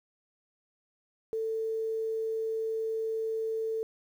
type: tone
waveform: sine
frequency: 444.8 Hz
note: A4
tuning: 19 cents sharp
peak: -29 dBFS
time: 1.33-3.83 s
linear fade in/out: 0 ms
effects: 10-bit